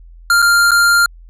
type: tone with dropouts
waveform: square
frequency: 1396.9 Hz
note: F6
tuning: in tune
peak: -9 dBFS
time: 0.3-1.06 s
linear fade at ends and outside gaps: 2 ms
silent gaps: 0.42-0.424 / 0.709-0.716 s
effects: added 42 Hz sine -36 dBFS peak until 1.29 s + resampled to 32000 Hz